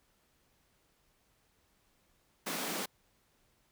pink high-pass noise, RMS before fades -37 dBFS, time 2.46-2.86 s, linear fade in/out 10 ms, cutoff 170 Hz, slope 96 dB/octave, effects pink hiss -72 dBFS RMS until 3.71 s

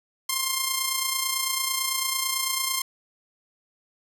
5% pulse tone with amplitude modulation, 1057 Hz, C6, 17 cents sharp, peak -10 dBFS, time 0.29-2.82 s, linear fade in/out 5 ms, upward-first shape sine, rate 29 Hz, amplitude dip 50%, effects none

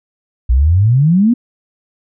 sine exponential sweep, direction up, 57.3 to 250 Hz, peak -7 dBFS, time 0.49-1.34 s, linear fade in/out 10 ms, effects none

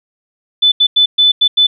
sine tone bursts at uneven times, 3501 Hz, A7, 9 cents flat, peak -6 dBFS, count 6, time 0.62-0.72 / 0.8-0.87 / 0.96-1.06 / 1.18-1.32 / 1.41-1.48 / 1.57-1.67 s, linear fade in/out 10 ms, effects none

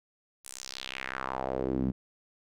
sawtooth tone with band-pass filter sweep, 65.41 Hz, C2, in tune, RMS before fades -34 dBFS, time 0.44-1.92 s, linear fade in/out 20 ms, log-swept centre 10000 to 200 Hz, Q 2.6, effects none

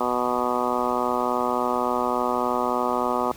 harmonic tone, 123.47 Hz, B2, in tune, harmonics 2 / 3 / 4 / 5 / 6 / 7 / 8 / 9 / 10, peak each -30 / -30 / -30 / -30 / -30 / -30 / -30 / -30 / -30 dBFS, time 0-3.32 s, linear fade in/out 5 ms, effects pink hiss -45 dBFS RMS until 3.36 s

